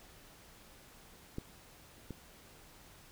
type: clicks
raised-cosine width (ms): 3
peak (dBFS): -25 / -29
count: 2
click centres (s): 1.384 / 2.107
effects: pink hiss -58 dBFS RMS until 3.11 s